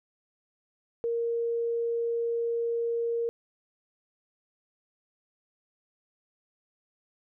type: tone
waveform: sine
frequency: 466.2 Hz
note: A#4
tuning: in tune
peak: -26 dBFS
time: 1.04-3.29 s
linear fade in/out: 0 ms
effects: none